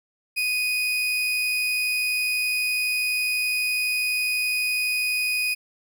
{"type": "tone", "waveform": "35% pulse", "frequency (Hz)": 2489, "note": "D#7", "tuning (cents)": 0, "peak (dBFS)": -20, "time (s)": [0.36, 5.55], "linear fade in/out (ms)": 20, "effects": []}